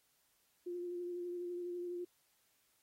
sine tone with vibrato, 352.3 Hz, F4, 15 cents sharp, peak -39 dBFS, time 0.66-2.05 s, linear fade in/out 10 ms, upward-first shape sine, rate 12 Hz, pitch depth 20 cents each way, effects white hiss -75 dBFS RMS until 2.82 s + AAC 48 kbps

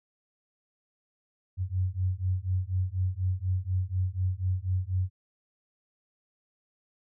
sine beating tone pair, 90.7 / 94.8 Hz, F#2 / F#2, -34 / +43 cents, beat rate 4.1 Hz, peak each -29 / -29 dBFS, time 1.57-5.1 s, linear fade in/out 50 ms, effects none

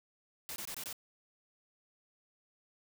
white noise bursts, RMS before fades -42 dBFS, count 5, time 0.49-0.928 s, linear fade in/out 0 ms, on 70 ms, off 22 ms, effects none

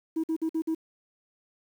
sine tone bursts, 321.6 Hz, E4, 43 cents flat, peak -23 dBFS, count 5, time 0.16-0.749 s, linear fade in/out 10 ms, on 77 ms, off 51 ms, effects tanh soft clip ceiling -23 dBFS + 9-bit

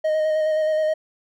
triangle tone with vibrato, 622.3 Hz, D#5, in tune, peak -16 dBFS, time 0.04-0.94 s, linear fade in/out 10 ms, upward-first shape square, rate 9.5 Hz, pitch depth 15 cents each way, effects none

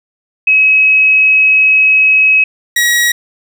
sine / sawtooth tone pair in turn, 2557 / 1909 Hz, D#7 / A#6, +47 / +41 cents, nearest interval perfect fourth, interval 506 cents, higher first, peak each -5 dBFS, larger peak neither, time 0.47-2.44 / 2.76-3.12 s, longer first, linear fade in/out 5 ms, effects none

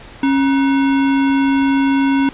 sine tone with sample-and-hold, 273.3 Hz, C#4, 24 cents flat, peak -11 dBFS, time 0.23-2.29 s, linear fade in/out 2 ms, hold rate 1225 Hz, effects pink hiss -38 dBFS RMS until 2.33 s + resampled to 8000 Hz

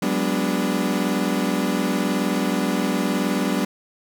35% pulse chord, G# half-diminished seventh, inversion third, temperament equal with one note detuned, 185 / 204.1 / 246.9 / 293.7 Hz, F#3 / G#3 / B3 / D4, 0 / -30 / 0 / 0 cents, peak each -24 dBFS, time 0.02-3.65 s, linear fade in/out 5 ms, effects none

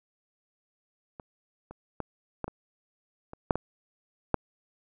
clicks, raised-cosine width 1 ms, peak -27 / -29 / -18 / -17 / -23 / -27 / -7 / -16 / -8 dBFS, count 9, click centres 1.198 / 1.71 / 2.003 / 2.443 / 2.48 / 3.334 / 3.508 / 3.556 / 4.343 s, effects none

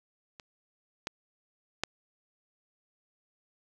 clicks, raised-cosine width 0.2 ms, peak -28 / -16 / -11 dBFS, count 3, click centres 0.398 / 1.071 / 1.836 s, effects none

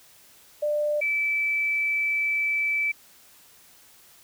sine tone pair in turn, 595 / 2314 Hz, D5 / D7, +22 / -26 cents, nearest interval 2 octaves, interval 2352 cents, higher second, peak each -22 dBFS, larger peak neither, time 0.62-1.01 / 1.01-2.92 s, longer second, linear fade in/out 10 ms, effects white hiss -54 dBFS RMS until 4.23 s

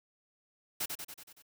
white noise with echo, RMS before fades -34 dBFS, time 0.8-0.86 s, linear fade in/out 10 ms, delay 94 ms, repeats 6, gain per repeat -4 dB, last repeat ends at 1.424 s, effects none

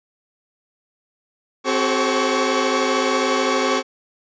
sawtooth tone cluster, 261.4 / 377.1 / 430.6 / 535 / 1126 Hz, C4 / F#4 / A4 / C5 / C#6, -1 / +33 / -37 / +38 / +27 cents, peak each -20 dBFS, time 1.64-3.83 s, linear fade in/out 50 ms, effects resampled to 16000 Hz

